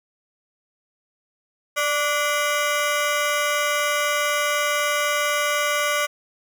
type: ring-modulated tone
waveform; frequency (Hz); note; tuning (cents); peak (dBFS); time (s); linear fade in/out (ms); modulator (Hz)
20% pulse; 876; A5; -8; -12; 1.76-6.07; 20; 287
effects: none